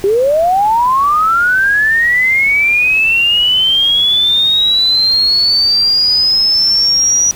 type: linear sweep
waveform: sine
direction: up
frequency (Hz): 379.3 to 5840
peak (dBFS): -8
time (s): 0.04-7.31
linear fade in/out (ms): 0
effects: pink hiss -33 dBFS RMS until 7.35 s